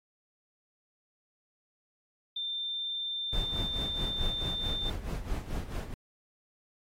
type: tone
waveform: sine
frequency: 3581 Hz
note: A7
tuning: 30 cents sharp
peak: -32 dBFS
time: 2.36-4.9 s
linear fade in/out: 5 ms
type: noise with tremolo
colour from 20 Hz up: brown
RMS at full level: -32 dBFS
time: 3.33-5.94 s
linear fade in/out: 0 ms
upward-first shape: sine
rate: 4.6 Hz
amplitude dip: 70%
effects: AAC 48 kbps